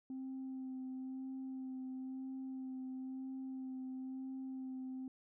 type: tone with vibrato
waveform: sine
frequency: 261.6 Hz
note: C4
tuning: in tune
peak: -40 dBFS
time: 0.1-5.08 s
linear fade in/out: 2 ms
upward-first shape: sine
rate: 1 Hz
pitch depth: 15 cents each way
effects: tanh soft clip ceiling -39 dBFS